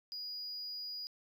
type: tone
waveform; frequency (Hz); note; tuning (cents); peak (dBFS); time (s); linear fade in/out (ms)
triangle; 4900; D#8; -27; -38; 0.12-1.07; 0
effects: tanh soft clip ceiling -35 dBFS